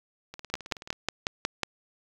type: two click trains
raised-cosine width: 0.2 ms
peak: -9 / -24 dBFS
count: 7 / 12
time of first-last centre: 0.54-1.633 / 0.34-0.928 s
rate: 5.49 / 18.7 Hz
effects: 8-bit